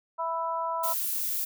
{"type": "harmonic tone", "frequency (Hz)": 329.6, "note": "E4", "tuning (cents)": 0, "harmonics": [2, 3, 4], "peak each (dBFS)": [-34, -29, -36], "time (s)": [0.18, 0.94], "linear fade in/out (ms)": 20}
{"type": "noise", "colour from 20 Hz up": "violet", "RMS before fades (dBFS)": -30, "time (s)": [0.83, 1.45], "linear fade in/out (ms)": 10}
{"effects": []}